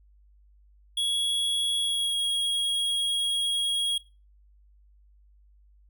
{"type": "tone with pitch glide", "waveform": "square", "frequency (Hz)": [3341, 3297], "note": ["G#7", "G#7"], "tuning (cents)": [10, -13], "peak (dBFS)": -25, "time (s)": [0.97, 3.98], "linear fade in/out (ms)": 5, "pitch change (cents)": -23, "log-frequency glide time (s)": [1.79, 2.19], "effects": ["noise-tail reverb RT60 0.3 s tail -20 dB re dry", "added 50 Hz sine -55 dBFS peak until 5.89 s"]}